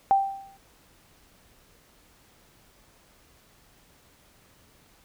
sine tone with exponential decay, 784 Hz, G5, in tune, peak -14 dBFS, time 0.11-0.57 s, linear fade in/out 0 ms, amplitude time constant 100 ms, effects pink hiss -59 dBFS RMS until 5.04 s

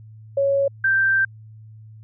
sine tone pair in turn, 554.4 / 1568.1 Hz, C#5 / G6, 0 / 0 cents, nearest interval octave + tritone, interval 1800 cents, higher second, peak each -16 / -15 dBFS, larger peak second, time 0.37-0.68 / 0.84-1.25 s, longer second, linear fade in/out 5 ms, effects added 109 Hz sine -40 dBFS peak until 2.03 s

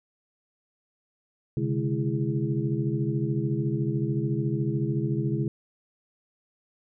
sine tone cluster, 130.9 / 144.7 / 210 / 332.3 / 413.1 Hz, C3 / D3 / G#3 / E4 / G#4, +1 / -25 / +19 / +14 / -9 cents, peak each -28 / -29 / -32 / -31 / -36 dBFS, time 1.57-5.48 s, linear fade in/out 2 ms, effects none

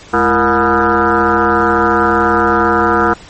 sine tone with frequency modulation, 851 Hz, G#5, 42 cents sharp, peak -8 dBFS, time 0.13-3.14 s, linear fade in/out 10 ms, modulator 128 Hz, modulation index 5, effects pink hiss -37 dBFS RMS until 3.29 s + MP3 32 kbps

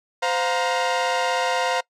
sawtooth tone cluster, 517 / 708 / 937 Hz, C5 / F5 / A#5, -21 / +23 / +9 cents, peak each -21 dBFS, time 0.22-1.81 s, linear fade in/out 10 ms, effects noise-tail reverb RT60 0.1 s tail -23 dB re dry + low-pass 6000 Hz 12 dB/octave

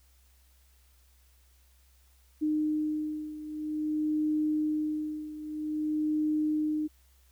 sine beating tone pair, 305.6 / 306.11 Hz, D#4 / D#4, -31 / -28 cents, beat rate 0.51 Hz, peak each -29 / -33 dBFS, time 2.41-6.88 s, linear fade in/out 20 ms, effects added 64 Hz sine -60 dBFS peak until 7.31 s + white hiss -67 dBFS RMS until 7.31 s

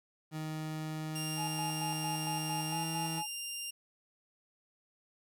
30% pulse tone with pitch glide, 156.1 to 161.51 Hz, D#3 to E3, +6 to -35 cents, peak -34 dBFS, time 0.31-3.23 s, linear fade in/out 50 ms, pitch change +59 cents, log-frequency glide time 2.67-2.78 s
15% pulse tone, 2794 Hz, F7, in tune, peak -31 dBFS, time 1.15-3.71 s, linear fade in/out 10 ms
triangle tone with tremolo, 847 Hz, G#5, 34 cents sharp, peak -34 dBFS, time 1.36-3.27 s, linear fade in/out 50 ms, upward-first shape square, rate 4.4 Hz, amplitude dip 65%
effects 11-bit

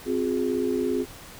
sine chord, F minor, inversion second, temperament equal with one note detuned, 261.6 / 357.6 / 415.3 Hz, C4 / F4 / Ab4, 0 / +41 / 0 cents, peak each -27 dBFS, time 0.05-1.06 s, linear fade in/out 50 ms, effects pink hiss -44 dBFS RMS until 1.39 s

